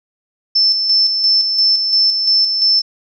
sine tone with tremolo, 5300 Hz, E8, 9 cents sharp, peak -9 dBFS, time 0.55-2.82 s, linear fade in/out 10 ms, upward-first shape square, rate 2.9 Hz, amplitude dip 45%, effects none

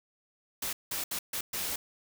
white noise bursts at uneven times, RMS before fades -34 dBFS, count 5, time 0.62-0.73 / 0.91-1.04 / 1.11-1.19 / 1.33-1.41 / 1.53-1.76 s, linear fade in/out 5 ms, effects none

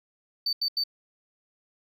sine tone bursts, 4567 Hz, D8, 49 cents flat, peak -22 dBFS, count 3, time 0.46-0.838 s, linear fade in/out 5 ms, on 70 ms, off 84 ms, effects tanh soft clip ceiling -22 dBFS

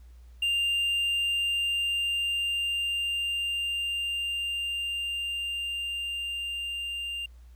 triangle tone with level ramp, 2794 Hz, F7, in tune, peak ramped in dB -22 to -30 dBFS, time 0.42-7.26 s, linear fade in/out 5 ms, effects added 60 Hz sine -47 dBFS peak until 7.55 s + pink hiss -67 dBFS RMS until 7.55 s

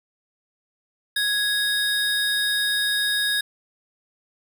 square tone pair together, 1661.2 / 3729 Hz, G#6 / A#7, 0 / 0 cents, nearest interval octave + major second, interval 1400 cents, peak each -24 dBFS, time 1.16-3.41 s, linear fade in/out 5 ms, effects none

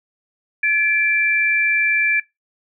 sine tone pair together, 1711 / 2349 Hz, A6 / D7, -49 / 0 cents, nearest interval perfect fourth, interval 549 cents, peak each -18 / -17 dBFS, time 0.63-2.2 s, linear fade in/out 5 ms, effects noise-tail reverb RT60 0.2 s tail -22 dB re dry

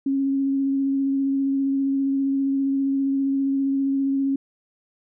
sine tone with vibrato, 273.2 Hz, C#4, 25 cents flat, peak -19 dBFS, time 0.06-4.36 s, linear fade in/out 5 ms, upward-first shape sine, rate 15 Hz, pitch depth 13 cents each way, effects none

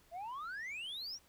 sine exponential sweep, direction up, 653 to 5920 Hz, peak -38 dBFS, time 0.11-1.19 s, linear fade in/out 50 ms, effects tanh soft clip ceiling -40 dBFS + pink hiss -67 dBFS RMS until 1.28 s

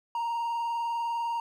triangle tone with vibrato, 932.3 Hz, A#5, in tune, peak -26 dBFS, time 0.15-1.4 s, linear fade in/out 2 ms, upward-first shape square, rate 20 Hz, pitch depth 21 cents each way, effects none

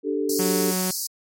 sine chord, D suspended fourth, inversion none, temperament just, 293.7 / 391.6 / 440.5 Hz, D4 / G4 / A4, 0 / -2 / +2 cents, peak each -26 dBFS, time 0.03-0.74 s, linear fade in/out 50 ms
pink high-pass noise, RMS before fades -28 dBFS, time 0.29-1.07 s, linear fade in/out 5 ms, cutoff 4400 Hz, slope 96 dB/octave
sawtooth tone, 185 Hz, F#3, in tune, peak -20 dBFS, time 0.39-0.91 s, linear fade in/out 5 ms
effects MP3 64 kbps

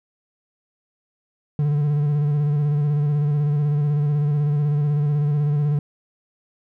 triangle tone with vibrato, 146.83 Hz, D3, in tune, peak -15 dBFS, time 1.59-5.79 s, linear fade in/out 2 ms, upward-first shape square, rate 16 Hz, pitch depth 32 cents each way, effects none

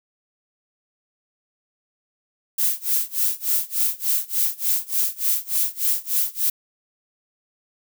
violet noise with tremolo, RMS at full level -19 dBFS, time 2.58-6.5 s, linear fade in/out 5 ms, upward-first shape sine, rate 3.4 Hz, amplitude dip 95%, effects none

